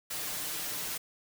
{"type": "noise with comb filter", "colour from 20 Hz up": "white", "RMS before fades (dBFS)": -36, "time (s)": [0.1, 0.98], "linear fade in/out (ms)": 10, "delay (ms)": 6.6, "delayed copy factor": 0.7, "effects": []}